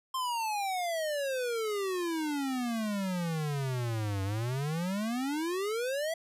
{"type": "exponential two-way sweep", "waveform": "square", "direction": "down then up", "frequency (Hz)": [1061, 95.3, 670], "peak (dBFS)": -31, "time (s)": [0.14, 6.14], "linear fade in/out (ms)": 5, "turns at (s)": 4.23, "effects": ["resampled to 32000 Hz"]}